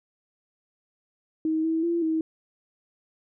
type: tone with pitch steps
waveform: sine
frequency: 316.7 / 323.7 / 339.8 / 319.5 Hz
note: D#4 / E4 / F4 / D#4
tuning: +31 / -31 / -47 / +46 cents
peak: -22 dBFS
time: 1.45-2.21 s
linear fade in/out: 2 ms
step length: 190 ms
effects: none